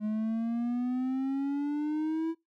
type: exponential sweep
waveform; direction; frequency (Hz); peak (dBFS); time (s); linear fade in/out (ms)
triangle; up; 210.6 to 329.9; -26; 0-2.35; 50
effects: noise-tail reverb RT60 0.2 s tail -23 dB re dry